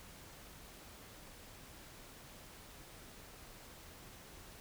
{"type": "silence", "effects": ["pink hiss -55 dBFS RMS until 4.6 s"]}